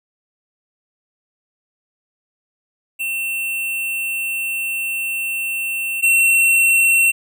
square tone pair in turn, 2700 / 2714 Hz, E7 / E7, +41 / +50 cents, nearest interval unison, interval 9 cents, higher second, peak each -21 / -12 dBFS, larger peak second, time 2.99-6.02 / 6.02-7.12 s, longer first, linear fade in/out 20 ms, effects none

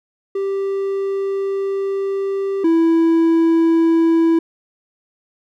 triangle tone pair in turn, 392 / 329.6 Hz, G4 / E4, 0 / 0 cents, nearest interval minor third, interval 300 cents, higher first, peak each -16 / -9 dBFS, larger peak second, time 0.35-2.64 / 2.64-4.39 s, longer first, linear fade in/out 5 ms, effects none

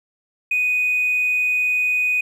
sine tone with hard clipping, 2489 Hz, D#7, in tune, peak -17 dBFS, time 0.51-2.21 s, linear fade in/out 5 ms, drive 1 dB, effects none

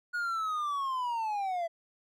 triangle linear sweep, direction down, 1453 to 659.3 Hz, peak -28 dBFS, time 0.13-1.68 s, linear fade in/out 20 ms, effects none

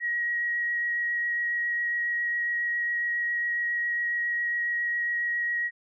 sine tone with vibrato, 1900 Hz, A#6, 33 cents sharp, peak -25 dBFS, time 0-5.71 s, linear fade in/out 50 ms, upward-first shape sine, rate 7.3 Hz, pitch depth 8 cents each way, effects none

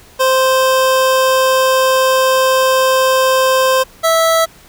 25% pulse tone pair in turn, 522 / 654.8 Hz, C5 / E5, -4 / -12 cents, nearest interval major third, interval 392 cents, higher second, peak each -6 dBFS, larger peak neither, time 0.19-3.84 / 4.03-4.46 s, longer first, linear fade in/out 20 ms, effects pink hiss -43 dBFS RMS until 4.68 s

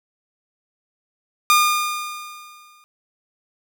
sawtooth tone with exponential decay, 1213 Hz, D#6, 44 cents flat, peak -7 dBFS, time 1.5-2.84 s, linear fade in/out 0 ms, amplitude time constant 290 ms, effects none

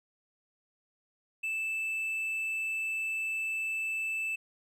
triangle tone, 2637 Hz, E7, in tune, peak -29 dBFS, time 1.43-4.36 s, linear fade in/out 10 ms, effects none

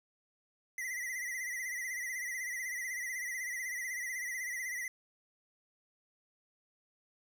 square tone with vibrato, 1988 Hz, B6, 11 cents sharp, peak -37 dBFS, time 0.78-4.88 s, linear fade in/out 2 ms, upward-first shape sine, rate 16 Hz, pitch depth 78 cents each way, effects none

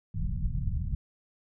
pink low-pass noise, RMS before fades -30 dBFS, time 0.14-0.95 s, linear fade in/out 5 ms, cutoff 180 Hz, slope 48 dB/octave, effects none

